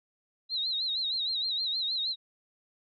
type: tone with vibrato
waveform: sine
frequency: 3951 Hz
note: B7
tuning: in tune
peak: -28 dBFS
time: 0.49-2.16 s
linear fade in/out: 50 ms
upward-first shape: sine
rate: 6.4 Hz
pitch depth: 110 cents each way
effects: none